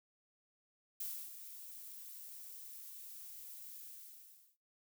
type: noise with ADSR envelope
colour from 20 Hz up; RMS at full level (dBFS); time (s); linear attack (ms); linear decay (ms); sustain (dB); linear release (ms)
violet; -41; 1-4.57; 4; 290; -10; 760
effects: noise-tail reverb RT60 0.3 s tail -22 dB re dry